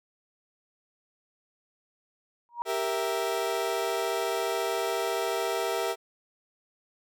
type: tone with exponential growth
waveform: sine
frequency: 950 Hz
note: A#5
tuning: 33 cents sharp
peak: -24 dBFS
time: 2.49-2.62 s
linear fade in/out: 0 ms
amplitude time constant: 27 ms
type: chord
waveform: 30% pulse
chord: E diminished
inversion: first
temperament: equal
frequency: 392 / 466.2 / 659.3 Hz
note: G4 / Bb4 / E5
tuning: 0 / 0 / 0 cents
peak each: -29 dBFS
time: 2.65-5.96 s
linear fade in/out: 50 ms
effects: none